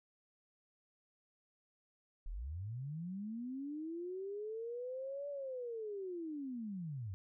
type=linear two-way sweep; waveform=sine; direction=up then down; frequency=31.21 to 578 to 88.2 Hz; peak=-40 dBFS; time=2.26-7.14 s; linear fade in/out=0 ms; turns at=5.29 s; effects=none